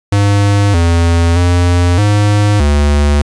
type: tone with pitch steps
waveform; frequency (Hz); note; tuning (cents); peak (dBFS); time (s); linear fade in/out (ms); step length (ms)
square; 101.2 / 84.6 / 88 / 103.5 / 72.7; G#2 / E2 / F2 / G#2 / D2; -44 / +45 / +14 / -5 / -17; -8; 0.12-3.22; 5; 620
effects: resampled to 22050 Hz + 8-bit